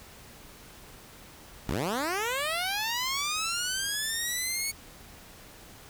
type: linear sweep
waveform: 10% pulse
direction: up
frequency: 37.21 to 2232 Hz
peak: -20 dBFS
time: 1.67-4.72 s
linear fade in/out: 20 ms
effects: pink hiss -50 dBFS RMS until 5.89 s